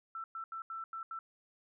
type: tone bursts at uneven times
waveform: sine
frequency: 1333 Hz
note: E6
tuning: 19 cents sharp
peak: -39 dBFS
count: 6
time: 0.15-0.24 / 0.35-0.44 / 0.52-0.62 / 0.7-0.84 / 0.93-1.03 / 1.11-1.19 s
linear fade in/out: 2 ms
effects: none